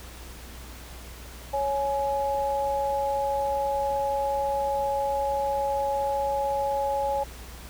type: tone pair together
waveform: sine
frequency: 554.4 / 838.9 Hz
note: C#5 / G#5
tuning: 0 / +17 cents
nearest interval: perfect fifth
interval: 717 cents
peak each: -27 / -26 dBFS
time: 1.53-7.24 s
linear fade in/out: 10 ms
effects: added 60 Hz sine -42 dBFS peak until 7.69 s + pink hiss -45 dBFS RMS until 7.69 s